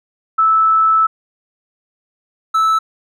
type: tone pair in turn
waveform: sine / triangle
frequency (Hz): 1311 / 1311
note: E6 / E6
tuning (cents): -10 / -10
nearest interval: unison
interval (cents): 0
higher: neither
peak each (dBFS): -9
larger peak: neither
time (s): 0.38-1.07 / 2.54-2.79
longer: first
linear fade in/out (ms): 10
effects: none